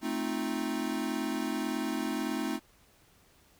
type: chord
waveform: square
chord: F dominant seventh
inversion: first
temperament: equal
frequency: 220 / 261.6 / 311.1 / 349.2 Hz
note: A3 / C4 / Eb4 / F4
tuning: 0 / 0 / 0 / 0 cents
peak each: -37 / -36 / -36 / -40 dBFS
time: 0.01-2.6 s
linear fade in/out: 50 ms
effects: pink hiss -63 dBFS RMS until 3.59 s